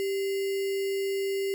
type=tone with sample-and-hold; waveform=sine; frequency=392 Hz; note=G4; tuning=in tune; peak=-26 dBFS; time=0-1.54 s; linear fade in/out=0 ms; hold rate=2450 Hz; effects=none